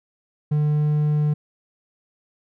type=tone; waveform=triangle; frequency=149.9 Hz; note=D3; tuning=36 cents sharp; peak=-15 dBFS; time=0.51-1.34 s; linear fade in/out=10 ms; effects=none